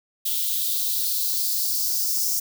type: noise with high-pass filter sweep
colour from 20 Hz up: violet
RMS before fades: -24 dBFS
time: 0.25-2.4 s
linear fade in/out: 10 ms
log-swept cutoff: 3300 to 5600 Hz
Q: 3.9
effects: none